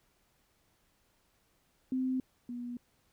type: tone pair in turn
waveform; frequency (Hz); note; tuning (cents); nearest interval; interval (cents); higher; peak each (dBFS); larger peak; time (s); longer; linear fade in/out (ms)
sine; 258.6 / 242.5; C4 / B3; -20 / -31; minor second; 111; first; -29 / -37; first; 1.92-2.2 / 2.49-2.77; neither; 2
effects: pink hiss -72 dBFS RMS until 3.12 s